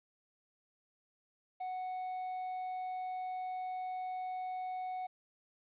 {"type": "tone", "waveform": "triangle", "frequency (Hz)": 740, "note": "F#5", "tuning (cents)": 0, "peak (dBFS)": -35, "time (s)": [1.6, 5.07], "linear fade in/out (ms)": 10, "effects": ["resampled to 8000 Hz", "12-bit"]}